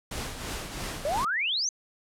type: noise with tremolo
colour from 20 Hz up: pink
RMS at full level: -33 dBFS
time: 0.11-1.25 s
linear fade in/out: 5 ms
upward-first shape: triangle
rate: 3 Hz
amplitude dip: 55%
type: exponential sweep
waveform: sine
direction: up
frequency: 554.4 to 6460 Hz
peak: -25 dBFS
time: 1.05-1.69 s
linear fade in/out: 2 ms
effects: low-pass 11000 Hz 12 dB/octave